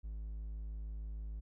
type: tone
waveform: triangle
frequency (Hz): 53.2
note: G#1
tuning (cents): +42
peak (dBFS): -38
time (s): 0.03-1.41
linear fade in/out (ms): 20
effects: none